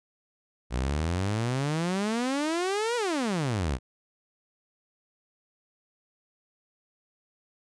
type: exponential two-way sweep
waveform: sawtooth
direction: up then down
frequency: 58.27 to 493.9 to 58.27 Hz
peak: -22 dBFS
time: 0.7-3.79 s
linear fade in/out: 50 ms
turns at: 2.96 s
effects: resampled to 22050 Hz